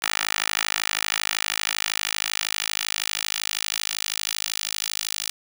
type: tone with high-pass filter sweep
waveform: 10% pulse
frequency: 52.7 Hz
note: G#1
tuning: 26 cents sharp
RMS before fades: -27 dBFS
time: 0.02-5.3 s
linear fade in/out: 5 ms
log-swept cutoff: 1700 to 4100 Hz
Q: 0.94
effects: none